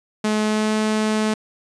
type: tone with pitch glide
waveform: sawtooth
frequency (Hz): 213.9 to 215.8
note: A3 to A3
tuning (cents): -49 to -33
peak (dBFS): -14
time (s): 0.24-1.34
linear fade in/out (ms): 5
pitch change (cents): +16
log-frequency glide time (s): 0.42-0.74
effects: resampled to 22050 Hz